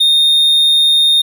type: tone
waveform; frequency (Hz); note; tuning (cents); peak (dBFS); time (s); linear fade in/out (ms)
triangle; 3675; A#7; -25; -6; 0-1.22; 10
effects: none